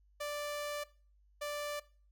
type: tone bursts at uneven times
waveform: sawtooth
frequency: 587.3 Hz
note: D5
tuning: in tune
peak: -33 dBFS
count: 2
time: 0.2-0.84 / 1.41-1.8 s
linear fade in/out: 10 ms
effects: noise-tail reverb RT60 0.4 s tail -19 dB re dry + added 50 Hz sine -64 dBFS peak until 2.11 s